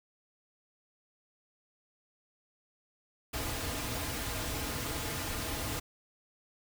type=noise with comb filter; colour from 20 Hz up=pink; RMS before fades=-36 dBFS; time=3.33-5.8 s; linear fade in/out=10 ms; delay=5.3 ms; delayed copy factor=-0.6; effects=none